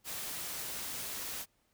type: noise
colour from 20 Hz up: white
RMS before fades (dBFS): -40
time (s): 0.04-1.46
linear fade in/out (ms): 50
effects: pink hiss -74 dBFS RMS until 1.73 s